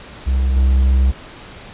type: tone with level steps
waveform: triangle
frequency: 65.41 Hz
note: C2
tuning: in tune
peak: -11 / -8 dBFS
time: 0.26-1.12 s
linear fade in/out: 20 ms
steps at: 0.56 s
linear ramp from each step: 5 ms
effects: pink hiss -37 dBFS RMS until 1.73 s + resampled to 8000 Hz